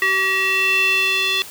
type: tone with band-pass filter sweep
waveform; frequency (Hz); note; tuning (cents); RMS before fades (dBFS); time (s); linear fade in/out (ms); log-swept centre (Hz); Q
square; 382.6; G4; -42; -18; 0.02-1.42; 0; 2100 to 3200; 5.5
effects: white hiss -37 dBFS RMS until 1.5 s